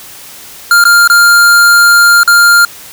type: tone with dropouts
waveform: square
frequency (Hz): 1400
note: F6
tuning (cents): +4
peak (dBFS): -3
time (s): 0.71-2.65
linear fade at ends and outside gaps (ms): 2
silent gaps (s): 0.84-0.852 / 1.076-1.099 / 2.233-2.276
effects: white hiss -31 dBFS RMS until 2.92 s